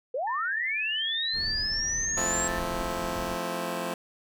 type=linear sweep; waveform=sine; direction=up; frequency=466.2 to 7620 Hz; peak=-27 dBFS; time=0.14-2.48 s; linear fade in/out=5 ms
type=tone with vibrato; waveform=sine; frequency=1781 Hz; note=A6; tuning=21 cents sharp; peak=-34 dBFS; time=0.27-2.59 s; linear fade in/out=5 ms; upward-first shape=triangle; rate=1.3 Hz; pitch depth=53 cents each way
type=noise; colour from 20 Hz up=brown; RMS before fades=-39 dBFS; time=1.32-3.38 s; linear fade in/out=50 ms
type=chord; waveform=10% pulse; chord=F major seventh; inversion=none; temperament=just; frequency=174.61 / 218.3 / 261.9 / 327.4 Hz; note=F3 / A3 / C4 / E4; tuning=0 / -13 / +2 / -12 cents; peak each=-26 / -28 / -29 / -31 dBFS; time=2.17-3.94 s; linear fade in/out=2 ms
effects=none